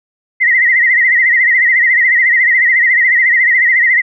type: tone with vibrato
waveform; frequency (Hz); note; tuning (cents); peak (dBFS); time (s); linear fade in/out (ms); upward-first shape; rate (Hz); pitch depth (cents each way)
sine; 1975.5; B6; 0; -7; 0.4-4.02; 20; sine; 14; 100
effects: none